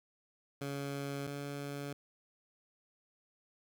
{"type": "tone pair in turn", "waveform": "15% pulse", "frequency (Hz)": [140.4, 142.2], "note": ["C#3", "C#3"], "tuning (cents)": [22, 45], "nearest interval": "unison", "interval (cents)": 23, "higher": "second", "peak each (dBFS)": [-31, -33], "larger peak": "first", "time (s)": [[0.61, 1.27], [1.27, 1.93]], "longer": "neither", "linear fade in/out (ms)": 5, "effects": []}